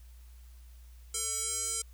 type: tone with band-pass filter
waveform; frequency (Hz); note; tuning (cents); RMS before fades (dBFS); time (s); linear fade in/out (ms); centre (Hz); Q
square; 450.1; A4; +39; -34; 1.14-1.82; 5; 8000; 4.2
effects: added 60 Hz sine -49 dBFS peak until 1.93 s + white hiss -65 dBFS RMS until 1.93 s